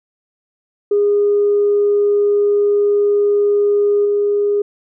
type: tone with level steps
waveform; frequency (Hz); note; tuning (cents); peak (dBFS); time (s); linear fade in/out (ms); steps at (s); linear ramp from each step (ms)
sine; 409.7; G#4; -24; -10 / -12; 0.91-4.62; 5; 4.05; 5
effects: tanh soft clip ceiling -6 dBFS